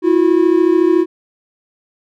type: tone pair together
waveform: triangle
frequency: 328.5 / 362.3 Hz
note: E4 / F#4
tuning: -6 / -36 cents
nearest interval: major second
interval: 170 cents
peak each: -10 dBFS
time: 0.02-1.06 s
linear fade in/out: 50 ms
effects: none